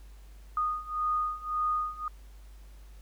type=beating tone pair; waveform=sine; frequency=1233 / 1234.8 Hz; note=D#6 / D#6; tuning=-16 / -14 cents; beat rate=1.8 Hz; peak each=-32 / -30 dBFS; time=0.57-2.08 s; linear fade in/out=2 ms; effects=added 50 Hz sine -47 dBFS peak until 3.01 s + pink hiss -62 dBFS RMS until 3.01 s